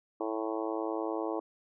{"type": "harmonic tone", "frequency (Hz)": 110, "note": "A2", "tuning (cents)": 0, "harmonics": [3, 4, 5, 6, 7, 8, 9, 10], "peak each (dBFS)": [-35, -37, -39, -41, -42, -43, -44, -45], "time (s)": [0.2, 1.4], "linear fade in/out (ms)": 5, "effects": []}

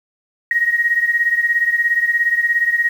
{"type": "beating tone pair", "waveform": "sine", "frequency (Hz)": [1880, 1897], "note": ["A#6", "A#6"], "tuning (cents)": [14, 30], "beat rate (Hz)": 17, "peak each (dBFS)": [-15, -19], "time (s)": [0.51, 2.89], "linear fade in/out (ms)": 2, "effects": ["7-bit"]}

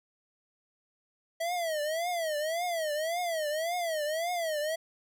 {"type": "tone with vibrato", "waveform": "square", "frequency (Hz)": 650, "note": "E5", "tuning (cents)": -24, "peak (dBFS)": -30, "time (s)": [1.4, 4.76], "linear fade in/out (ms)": 10, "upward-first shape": "triangle", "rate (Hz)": 1.8, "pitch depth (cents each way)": 190, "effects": []}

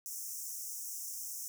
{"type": "high-pass noise", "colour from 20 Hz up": "pink", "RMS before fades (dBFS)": -42, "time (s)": [0.06, 1.48], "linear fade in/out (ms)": 0, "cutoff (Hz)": 5500, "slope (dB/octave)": 96, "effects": []}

